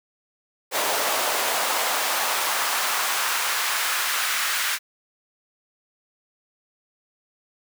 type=noise with high-pass filter sweep; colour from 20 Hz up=pink; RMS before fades=-24 dBFS; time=0.71-4.79 s; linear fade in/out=50 ms; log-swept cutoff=590 to 1600 Hz; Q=1.4; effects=none